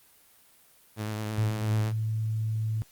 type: tone with vibrato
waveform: sawtooth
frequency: 107.2 Hz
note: A2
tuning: 45 cents flat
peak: -26 dBFS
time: 0.96-1.93 s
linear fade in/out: 50 ms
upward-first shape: sine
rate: 9.1 Hz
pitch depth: 30 cents each way
type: tone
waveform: sine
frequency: 110 Hz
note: A2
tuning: in tune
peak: -26 dBFS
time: 1.38-2.82 s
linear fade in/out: 0 ms
effects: white hiss -59 dBFS RMS until 2.91 s + Opus 32 kbps